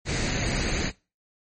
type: noise with comb filter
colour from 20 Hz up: pink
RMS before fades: -26 dBFS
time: 0.05-0.92 s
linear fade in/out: 50 ms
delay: 0.46 ms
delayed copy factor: +0.5
effects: noise-tail reverb RT60 0.3 s tail -22 dB re dry + MP3 32 kbps